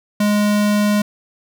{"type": "tone", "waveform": "square", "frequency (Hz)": 207.7, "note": "G#3", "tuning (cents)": 0, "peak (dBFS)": -14, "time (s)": [0.2, 1.02], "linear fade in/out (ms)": 5, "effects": []}